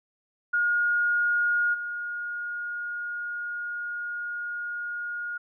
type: tone with level steps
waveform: sine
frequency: 1431 Hz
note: F6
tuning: 42 cents sharp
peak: -21 / -30 dBFS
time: 0.53-5.38 s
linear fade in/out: 10 ms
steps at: 1.73 s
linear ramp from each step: 20 ms
effects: none